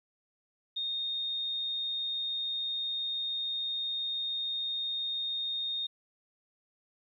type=tone; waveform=sine; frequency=3687 Hz; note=A#7; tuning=20 cents flat; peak=-31 dBFS; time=0.76-5.87 s; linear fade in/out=10 ms; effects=12-bit